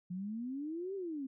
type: exponential two-way sweep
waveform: sine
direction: up then down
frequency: 174.61 to 400.5 to 258.2 Hz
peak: -37 dBFS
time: 0.1-1.27 s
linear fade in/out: 10 ms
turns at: 0.95 s
effects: none